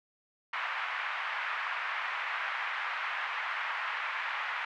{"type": "band-pass noise", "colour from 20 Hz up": "white", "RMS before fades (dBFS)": -35, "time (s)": [0.53, 4.65], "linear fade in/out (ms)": 5, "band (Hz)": [900, 2200], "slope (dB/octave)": 24, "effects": []}